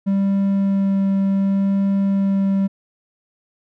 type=tone with vibrato; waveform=triangle; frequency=196 Hz; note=G3; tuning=in tune; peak=-13 dBFS; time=0.06-2.68 s; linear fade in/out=20 ms; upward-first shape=sine; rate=0.68 Hz; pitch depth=8 cents each way; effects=none